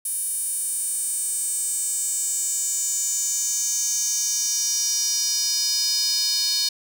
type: tone with high-pass filter sweep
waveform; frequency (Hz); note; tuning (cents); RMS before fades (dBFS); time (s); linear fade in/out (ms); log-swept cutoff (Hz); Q
square; 334.2; E4; +24; -24; 0.05-6.69; 5; 10000 to 4600; 6.1
effects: none